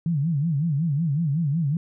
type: tone with vibrato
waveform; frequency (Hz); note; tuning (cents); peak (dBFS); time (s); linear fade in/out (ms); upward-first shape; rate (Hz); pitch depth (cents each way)
sine; 153.6; D#3; -22; -20; 0.06-1.77; 2; sine; 5.4; 200
effects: none